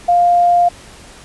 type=tone; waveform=sine; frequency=701 Hz; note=F5; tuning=6 cents sharp; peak=-8 dBFS; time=0.08-0.69 s; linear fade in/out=10 ms; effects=pink hiss -39 dBFS RMS until 1.24 s + resampled to 24000 Hz